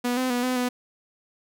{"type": "tone with pitch steps", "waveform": "sawtooth", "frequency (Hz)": [244.7, 256.4, 244.5, 253.8, 247.9], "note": ["B3", "C4", "B3", "B3", "B3"], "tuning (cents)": [-16, -35, -17, 47, 7], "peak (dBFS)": -19, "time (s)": [0.04, 0.69], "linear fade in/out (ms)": 10, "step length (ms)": 130, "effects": []}